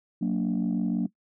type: chord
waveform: sine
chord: Gb augmented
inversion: none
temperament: just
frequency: 185 / 231.2 / 289.1 Hz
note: Gb3 / Bb3 / D4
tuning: 0 / -14 / -27 cents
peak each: -26 / -26 / -29 dBFS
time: 0.21-1.07 s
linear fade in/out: 10 ms
effects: noise-tail reverb RT60 0.1 s tail -20 dB re dry + tanh soft clip ceiling -19 dBFS